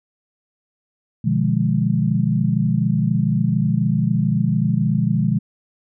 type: chord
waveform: sine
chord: B diminished seventh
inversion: none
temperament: equal with one note detuned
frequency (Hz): 123.47 / 150.61 / 174.61 / 207.7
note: B2 / D3 / F3 / Ab3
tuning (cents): 0 / +44 / 0 / 0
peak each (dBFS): -21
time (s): 1.24-5.39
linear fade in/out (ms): 10
effects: none